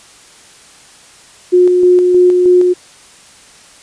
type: tone with tremolo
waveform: sine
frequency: 360 Hz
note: F#4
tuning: 47 cents flat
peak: -4 dBFS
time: 1.52-2.74 s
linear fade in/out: 20 ms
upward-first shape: square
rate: 3.2 Hz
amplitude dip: 30%
effects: white hiss -41 dBFS RMS until 3.82 s + resampled to 22050 Hz